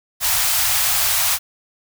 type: band-stop noise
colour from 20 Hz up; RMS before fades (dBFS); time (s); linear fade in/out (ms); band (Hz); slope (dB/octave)
white; -18; 0.2-1.39; 50; 130 to 640; 48
effects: none